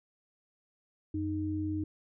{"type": "tone pair together", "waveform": "sine", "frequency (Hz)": [91.9, 309.1], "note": ["F#2", "D#4"], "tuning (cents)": [-11, -11], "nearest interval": "octave + major sixth", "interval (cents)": 2100, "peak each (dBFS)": [-35, -32], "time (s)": [1.14, 1.84], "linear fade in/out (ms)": 5, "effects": []}